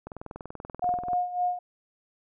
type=click train; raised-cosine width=1 ms; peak=-24 dBFS; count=23; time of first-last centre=0.07-1.133 s; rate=20.7 Hz
type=tone with tremolo; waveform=sine; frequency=717 Hz; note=F5; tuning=45 cents sharp; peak=-22 dBFS; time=0.82-1.59 s; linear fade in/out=5 ms; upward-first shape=sine; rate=3.6 Hz; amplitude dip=75%
effects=none

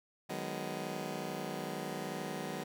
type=chord; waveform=15% pulse; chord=G# minor seventh; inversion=second; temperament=just; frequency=155.74 / 186.89 / 207.7 / 249.2 Hz; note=D#3 / F#3 / G#3 / B3; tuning=+2 / +18 / 0 / +16 cents; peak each=-37 / -36 / -38 / -38 dBFS; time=0.29-2.64 s; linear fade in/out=10 ms; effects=none

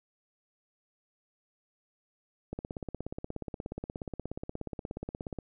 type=click train; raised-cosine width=2 ms; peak=-23 dBFS; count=49; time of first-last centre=2.53-5.387 s; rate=16.8 Hz; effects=none

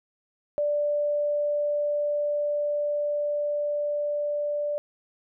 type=tone with level ramp; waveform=sine; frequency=587.3 Hz; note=D5; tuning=in tune; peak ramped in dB=-22 to -25 dBFS; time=0.58-4.78 s; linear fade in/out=0 ms; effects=none

